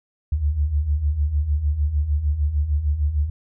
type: beating tone pair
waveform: sine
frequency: 69.3 / 75.9 Hz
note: C#2 / D#2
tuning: 0 / -42 cents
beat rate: 6.6 Hz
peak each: -25 / -19 dBFS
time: 0.32-3.3 s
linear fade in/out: 5 ms
effects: none